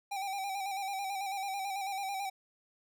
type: tone with vibrato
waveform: square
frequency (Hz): 784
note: G5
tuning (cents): 0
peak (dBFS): -35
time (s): 0.11-2.3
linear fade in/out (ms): 10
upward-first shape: square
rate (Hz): 9.1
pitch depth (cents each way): 42
effects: none